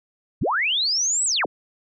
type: linear two-way sweep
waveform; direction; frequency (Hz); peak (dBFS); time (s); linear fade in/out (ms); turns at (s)
sine; up then down; 38.89 to 8140 to 64; -19; 0.41-1.46; 10; 1.25
effects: none